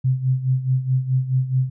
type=tone with tremolo; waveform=sine; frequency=129.9 Hz; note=C3; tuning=12 cents flat; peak=-14 dBFS; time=0.04-1.7 s; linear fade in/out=10 ms; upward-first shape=sine; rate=4.7 Hz; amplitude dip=75%; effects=none